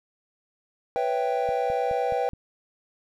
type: chord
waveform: triangle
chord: C# half-diminished seventh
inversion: third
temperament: equal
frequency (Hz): 493.9 / 554.4 / 659.3 / 784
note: B4 / C#5 / E5 / G5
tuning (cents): 0 / 0 / 0 / 0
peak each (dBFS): -25 / -30 / -29 / -25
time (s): 0.96-2.29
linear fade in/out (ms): 0
type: click train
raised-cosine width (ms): 5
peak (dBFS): -29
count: 5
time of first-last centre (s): 1.49-2.334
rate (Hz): 4.74
effects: none